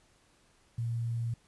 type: tone with quantisation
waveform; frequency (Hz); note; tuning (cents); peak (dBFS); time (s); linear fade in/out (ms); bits
sine; 116.54; A#2; 0; -30; 0.78-1.34; 5; 10
effects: pink hiss -66 dBFS RMS until 1.47 s + resampled to 24000 Hz